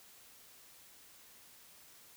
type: silence
effects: white hiss -59 dBFS RMS until 2.16 s